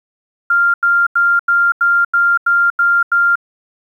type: tone bursts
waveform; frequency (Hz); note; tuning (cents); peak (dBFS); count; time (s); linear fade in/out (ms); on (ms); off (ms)
sine; 1394; F6; -4; -9; 9; 0.5-3.356; 5; 240; 87
effects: 8-bit